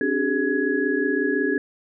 sine tone cluster, 269.1 / 294.8 / 383.3 / 419.5 / 1677 Hz, C4 / D4 / G4 / G#4 / G#6, +49 / +7 / -39 / +17 / +16 cents, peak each -26 dBFS, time 0.01-1.58 s, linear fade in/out 2 ms, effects none

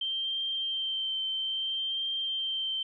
sine tone with vibrato, 3136 Hz, G7, in tune, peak -29 dBFS, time 0.01-2.83 s, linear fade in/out 5 ms, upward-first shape triangle, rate 0.6 Hz, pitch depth 19 cents each way, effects none

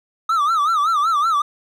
triangle tone with vibrato, 1249 Hz, D#6, 6 cents sharp, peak -13 dBFS, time 0.29-1.42 s, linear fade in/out 5 ms, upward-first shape sine, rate 5.3 Hz, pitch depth 150 cents each way, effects none

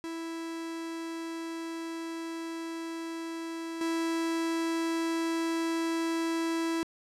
45% pulse tone with level steps, 329.6 Hz, E4, in tune, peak -35 / -28 dBFS, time 0.04-6.83 s, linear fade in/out 0 ms, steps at 3.81 s, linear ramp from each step 2 ms, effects low-pass 10000 Hz 12 dB/octave

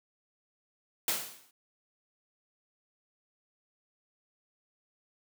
white noise with exponential decay, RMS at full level -27 dBFS, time 1.08-1.51 s, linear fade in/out 2 ms, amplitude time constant 92 ms, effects high-pass 150 Hz 12 dB/octave

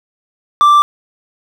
sine tone with hard clipping, 1174.7 Hz, D6, in tune, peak -6 dBFS, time 0.61-0.82 s, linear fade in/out 0 ms, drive 3 dB, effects none

